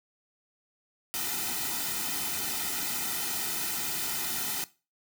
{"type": "noise with comb filter", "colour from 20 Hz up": "white", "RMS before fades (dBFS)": -32, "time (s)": [1.14, 4.64], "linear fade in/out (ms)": 0, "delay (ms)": 1.8, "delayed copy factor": -0.95, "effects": ["noise-tail reverb RT60 0.3 s tail -18 dB re dry"]}